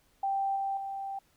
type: tone with level steps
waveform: sine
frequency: 784 Hz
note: G5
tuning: in tune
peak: -27 / -29 / -34 dBFS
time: 0.23-1.19 s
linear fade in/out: 5 ms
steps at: 0.56 / 0.77 s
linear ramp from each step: 2 ms
effects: pink hiss -68 dBFS RMS until 1.36 s